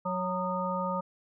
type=harmonic tone with a mistuned harmonic; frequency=184 Hz; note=F#3; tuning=9 cents flat; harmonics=1 / 3 / 5 / 7; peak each=-34 / -34 / -34 / -34 dBFS; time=0.05-1.01 s; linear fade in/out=10 ms; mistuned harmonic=7; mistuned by=-75 cents; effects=none